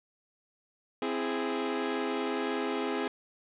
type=chord; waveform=sawtooth; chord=C augmented; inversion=none; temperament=equal with one note detuned; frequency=261.6 / 331.9 / 415.3 Hz; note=C4 / E4 / G#4; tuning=0 / +12 / 0 cents; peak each=-30 / -32 / -29 dBFS; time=1.02-3.08 s; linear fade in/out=2 ms; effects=resampled to 8000 Hz + 10-bit